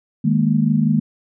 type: chord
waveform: sine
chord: D# suspended fourth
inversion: none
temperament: equal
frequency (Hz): 155.56 / 207.7 / 233.1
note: D#3 / G#3 / A#3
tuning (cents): 0 / 0 / 0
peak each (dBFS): -18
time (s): 0.24-1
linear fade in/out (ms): 10
effects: none